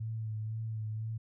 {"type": "tone with vibrato", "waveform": "sine", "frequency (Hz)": 110, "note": "A2", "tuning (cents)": 0, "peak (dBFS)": -34, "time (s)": [0, 1.18], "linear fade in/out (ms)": 10, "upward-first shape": "sine", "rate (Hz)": 2, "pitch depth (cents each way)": 30, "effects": []}